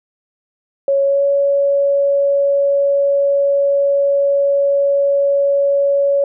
sine tone with pitch glide, 553 to 561 Hz, C#5 to C#5, -4 to +21 cents, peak -11 dBFS, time 0.88-6.24 s, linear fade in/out 2 ms, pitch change +25 cents, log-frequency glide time 1.03-1.24 s, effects none

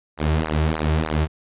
sawtooth tone with flanger, 77.9 Hz, D#2, 3 cents sharp, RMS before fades -21 dBFS, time 0.17-1.28 s, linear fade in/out 50 ms, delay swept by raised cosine 0.28 to 4.08 ms, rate 3.3 Hz, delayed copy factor -0.9, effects resampled to 8000 Hz

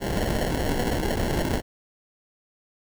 pink noise with sample-and-hold, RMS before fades -25 dBFS, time 0-1.62 s, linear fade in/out 50 ms, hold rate 1225 Hz, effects none

